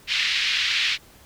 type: band-pass noise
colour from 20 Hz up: pink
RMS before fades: -23 dBFS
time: 0.07-0.98 s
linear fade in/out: 50 ms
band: 2100 to 4200 Hz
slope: 24 dB/octave
effects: pink hiss -51 dBFS RMS until 1.25 s